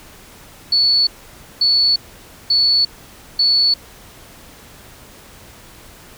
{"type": "tone bursts", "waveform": "sine", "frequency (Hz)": 4435, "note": "C#8", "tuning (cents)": 0, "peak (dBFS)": -11, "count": 4, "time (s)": [0.72, 3.74], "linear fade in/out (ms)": 5, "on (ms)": 350, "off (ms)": 540, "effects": ["pink hiss -42 dBFS RMS until 6.17 s"]}